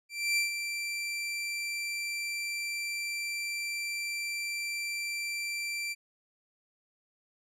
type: tone with ADSR envelope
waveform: sawtooth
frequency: 2349 Hz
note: D7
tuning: in tune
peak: -21 dBFS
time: 0.09-5.95 s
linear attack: 280 ms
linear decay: 130 ms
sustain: -8 dB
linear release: 32 ms
effects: low-pass 11000 Hz 12 dB/octave